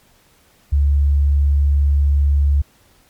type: tone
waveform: sine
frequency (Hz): 71.2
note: C#2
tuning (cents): +47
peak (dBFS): -11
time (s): 0.72-2.62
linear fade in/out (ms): 10
effects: pink hiss -54 dBFS RMS until 3.09 s + MP3 96 kbps